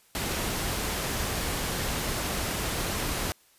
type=noise; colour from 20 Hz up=pink; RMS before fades=-30 dBFS; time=0.15-3.32 s; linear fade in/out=0 ms; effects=white hiss -61 dBFS RMS until 3.58 s + resampled to 32000 Hz